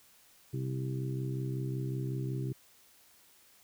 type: harmonic tone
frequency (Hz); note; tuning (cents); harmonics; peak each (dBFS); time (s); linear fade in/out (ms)
65.41; C2; 0; 2 / 3 / 4 / 5 / 6; -33 / -45 / -47 / -42 / -44; 0.53-2.53; 10
effects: white hiss -62 dBFS RMS until 3.63 s